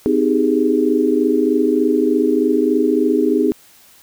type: chord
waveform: sine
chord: Ab major seventh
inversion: first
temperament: equal with one note detuned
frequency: 256.5 / 311.1 / 392 / 415.3 Hz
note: C4 / Eb4 / G4 / Ab4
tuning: -34 / 0 / 0 / 0 cents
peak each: -18 / -17 / -20 / -18 dBFS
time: 0.06-3.52 s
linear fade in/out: 0 ms
effects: white hiss -48 dBFS RMS until 4.02 s